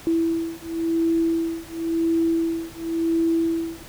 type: beating tone pair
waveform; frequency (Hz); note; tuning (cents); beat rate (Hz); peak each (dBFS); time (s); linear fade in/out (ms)
sine; 329.6 / 330.54; E4 / E4; 0 / +5; 0.94; -23 / -23; 0.07-3.83; 0
effects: pink hiss -43 dBFS RMS until 3.88 s